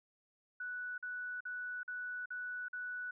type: tone bursts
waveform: sine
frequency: 1480 Hz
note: F#6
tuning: in tune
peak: -39 dBFS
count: 6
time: 0.6-3.11 s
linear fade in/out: 5 ms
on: 380 ms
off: 46 ms
effects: none